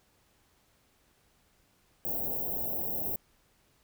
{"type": "band-stop noise", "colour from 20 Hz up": "white", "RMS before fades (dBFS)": -33, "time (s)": [2.05, 3.16], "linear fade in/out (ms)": 0, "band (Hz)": [790, 14000], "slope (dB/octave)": 48, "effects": ["pink hiss -68 dBFS RMS until 3.83 s"]}